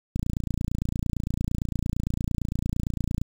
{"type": "click train", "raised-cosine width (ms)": 5, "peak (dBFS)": -14, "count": 89, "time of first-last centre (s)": [0.16, 3.216], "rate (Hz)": 28.8, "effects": ["7-bit"]}